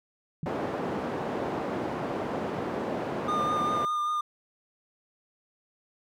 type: tone with exponential decay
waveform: sine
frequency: 155.56 Hz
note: D#3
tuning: in tune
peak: -27 dBFS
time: 0.43-0.57 s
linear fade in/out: 2 ms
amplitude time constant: 30 ms
type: band-pass noise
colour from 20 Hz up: white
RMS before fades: -32 dBFS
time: 0.46-3.85 s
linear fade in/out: 0 ms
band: 150 to 640 Hz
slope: 12 dB/octave
type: tone with vibrato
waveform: triangle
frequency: 1211 Hz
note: D#6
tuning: 47 cents flat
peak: -24 dBFS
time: 3.28-4.21 s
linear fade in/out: 5 ms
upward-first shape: sine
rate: 5.1 Hz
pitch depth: 18 cents each way
effects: none